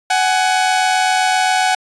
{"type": "tone pair together", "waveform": "sawtooth", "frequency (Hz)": [747, 834.6], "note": ["F#5", "G#5"], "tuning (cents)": [16, 8], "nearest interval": "major second", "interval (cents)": 192, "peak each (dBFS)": [-10, -15], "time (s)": [0.1, 1.75], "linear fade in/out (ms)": 5, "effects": ["resampled to 22050 Hz"]}